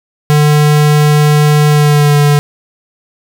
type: tone with pitch glide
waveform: square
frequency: 149.3 to 146.14 Hz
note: D3 to D3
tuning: +29 to -8 cents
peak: -6 dBFS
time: 0.3-2.39 s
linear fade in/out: 0 ms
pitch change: -37 cents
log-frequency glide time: 1.68-2.16 s
effects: none